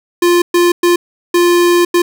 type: tone bursts at uneven times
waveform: square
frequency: 349.2 Hz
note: F4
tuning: in tune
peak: -8 dBFS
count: 5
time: 0.22-0.42 / 0.54-0.72 / 0.83-0.96 / 1.34-1.85 / 1.94-2.02 s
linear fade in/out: 5 ms
effects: none